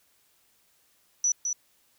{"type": "tone with echo", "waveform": "sine", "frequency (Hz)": 5920, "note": "F#8", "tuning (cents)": 0, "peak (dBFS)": -21, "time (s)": [1.24, 1.32], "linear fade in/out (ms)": 2, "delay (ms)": 210, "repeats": 1, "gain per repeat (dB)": -5, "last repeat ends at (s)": 1.53, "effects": ["white hiss -66 dBFS RMS until 1.98 s"]}